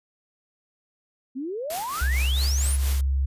sine exponential sweep, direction up, 246.9 to 10660 Hz, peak -28 dBFS, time 1.35-2.77 s, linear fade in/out 20 ms
white noise with tremolo, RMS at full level -32 dBFS, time 1.7-3.01 s, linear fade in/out 2 ms, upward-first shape triangle, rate 4.4 Hz, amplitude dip 65%
sine tone with pitch glide, 65.5 to 67.77 Hz, C2 to C#2, +2 to -39 cents, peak -20 dBFS, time 2.01-3.26 s, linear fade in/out 10 ms, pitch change +59 cents, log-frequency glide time 2.29-2.37 s
effects resampled to 32000 Hz

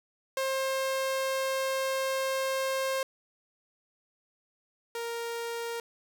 sawtooth tone pair in turn, 532 / 466.3 Hz, C5 / A#4, +29 / +1 cents, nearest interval major second, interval 228 cents, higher first, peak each -24 / -29 dBFS, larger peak first, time 0.37-3.03 / 4.95-5.8 s, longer first, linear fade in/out 2 ms, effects none

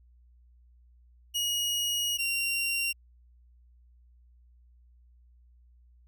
sawtooth tone pair in turn, 2890 / 2761 Hz, F#7 / F7, -41 / -20 cents, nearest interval minor second, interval 79 cents, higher first, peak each -24 dBFS, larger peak neither, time 1.34-2.18 / 2.18-2.93 s, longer first, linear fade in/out 20 ms, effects added 60 Hz sine -56 dBFS peak until 6.07 s

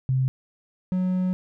sine / triangle tone pair in turn, 130.81 / 183.93 Hz, C3 / F#3, 0 / -10 cents, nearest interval tritone, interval 590 cents, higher second, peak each -19 dBFS, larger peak neither, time 0.09-0.28 / 0.92-1.33 s, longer second, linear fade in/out 0 ms, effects none

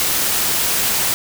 white noise, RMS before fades -18 dBFS, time 0-1.14 s, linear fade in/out 0 ms, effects none

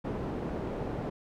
white low-pass noise, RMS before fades -35 dBFS, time 0.04-1.1 s, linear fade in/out 10 ms, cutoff 480 Hz, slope 12 dB/octave, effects none

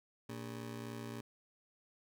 25% pulse ring-modulated tone, 173.4 Hz, F3, 12 cents flat, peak -36 dBFS, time 0.29-1.21 s, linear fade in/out 5 ms, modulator 55.1 Hz, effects none

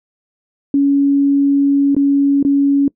sine tone with dropouts, 280.2 Hz, C#4, 19 cents sharp, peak -9 dBFS, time 0.74-2.88 s, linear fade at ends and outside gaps 2 ms, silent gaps 1.948-1.965 / 2.428-2.449 s, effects noise-tail reverb RT60 0.1 s tail -23 dB re dry

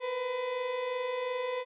35% pulse tone pair together, 481.2 / 504 Hz, B4 / B4, -45 / +35 cents, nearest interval minor second, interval 80 cents, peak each -38 / -30 dBFS, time 0-1.65 s, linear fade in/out 50 ms, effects resampled to 8000 Hz

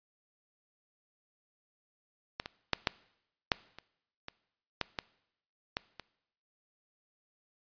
clicks, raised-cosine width 0.2 ms, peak -16 / -21 / -8 / -8 / -6 / -27 / -23 / -12 / -15 / -14 / -24 dBFS, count 11, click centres 2.399 / 2.459 / 2.733 / 2.872 / 3.518 / 3.786 / 4.284 / 4.813 / 4.988 / 5.769 / 5.997 s, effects noise-tail reverb RT60 0.8 s tail -21 dB re dry + resampled to 11025 Hz

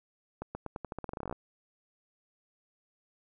accelerating click train, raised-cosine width 1 ms, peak -23 dBFS, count 18, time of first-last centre 0.42-1.326 s, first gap 130 ms, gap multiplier 0.87, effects none

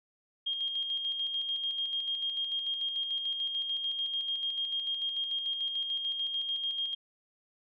sine tone with tremolo, 3230 Hz, G#7, 49 cents flat, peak -29 dBFS, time 0.46-6.95 s, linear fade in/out 10 ms, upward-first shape square, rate 6.8 Hz, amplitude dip 40%, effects none

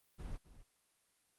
brown noise with echo, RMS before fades -44 dBFS, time 0.18-0.38 s, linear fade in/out 20 ms, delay 260 ms, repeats 1, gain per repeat -14 dB, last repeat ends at 0.64 s, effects white hiss -75 dBFS RMS until 1.38 s + Opus 32 kbps

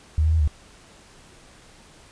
sine tone with pitch steps, 77.4 / 79.1 / 80.4 / 74.4 Hz, D#2 / D#2 / E2 / D2, -9 / +29 / -43 / +23 cents, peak -16 dBFS, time 0.18-0.476 s, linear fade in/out 0 ms, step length 74 ms, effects pink hiss -50 dBFS RMS until 2.11 s + resampled to 22050 Hz

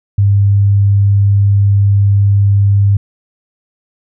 sine tone, 100.3 Hz, G2, 40 cents sharp, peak -6 dBFS, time 0.18-2.97 s, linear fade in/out 5 ms, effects none

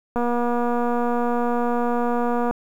click train, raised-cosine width 1 ms, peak -11 dBFS, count 565, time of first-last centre 0.16-2.51 s, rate 240 Hz, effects 8-bit

